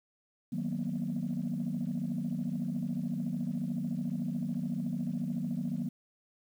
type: chord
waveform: sine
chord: B major seventh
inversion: first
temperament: equal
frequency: 155.56 / 185 / 233.1 / 246.9 Hz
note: D#3 / F#3 / A#3 / B3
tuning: 0 / 0 / 0 / 0 cents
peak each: -37 / -35 / -35 / -37 dBFS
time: 0.52-5.89 s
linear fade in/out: 10 ms
effects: tanh soft clip ceiling -25 dBFS + 10-bit